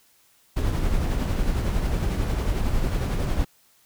brown noise with tremolo, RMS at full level -22 dBFS, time 0.56-3.45 s, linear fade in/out 10 ms, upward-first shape sine, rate 11 Hz, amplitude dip 35%, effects white hiss -60 dBFS RMS until 3.85 s

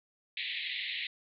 pink band-pass noise, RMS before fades -37 dBFS, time 0.37-1.07 s, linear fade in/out 2 ms, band 1900 to 4100 Hz, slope 96 dB/octave, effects none

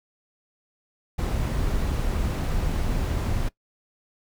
brown noise, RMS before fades -25 dBFS, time 1.18-3.49 s, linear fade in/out 10 ms, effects noise-tail reverb RT60 0.1 s tail -20 dB re dry

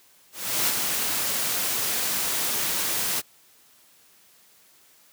white noise with ADSR envelope, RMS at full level -22 dBFS, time 0.32-3.22 s, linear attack 360 ms, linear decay 34 ms, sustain -4 dB, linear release 31 ms, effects white hiss -57 dBFS RMS until 5.12 s + high-pass 100 Hz 12 dB/octave

